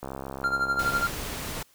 click train, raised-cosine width 1 ms, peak -21 dBFS, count 68, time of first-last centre 0.03-1.026 s, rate 67.3 Hz
triangle tone with tremolo, 1389 Hz, F6, 10 cents flat, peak -19 dBFS, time 0.44-1.07 s, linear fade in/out 0 ms, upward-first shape sine, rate 12 Hz, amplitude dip 75%
pink noise, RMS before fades -34 dBFS, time 0.79-1.63 s, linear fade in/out 5 ms
effects white hiss -61 dBFS RMS until 1.74 s

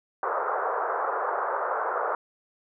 white band-pass noise, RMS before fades -28 dBFS, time 0.23-2.15 s, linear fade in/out 2 ms, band 420 to 1400 Hz, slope 48 dB/octave, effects none

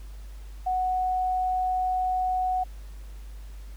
sine tone, 740 Hz, F#5, in tune, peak -23 dBFS, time 0.66-2.64 s, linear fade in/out 10 ms, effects added 50 Hz sine -38 dBFS peak until 3.76 s + pink hiss -56 dBFS RMS until 3.76 s

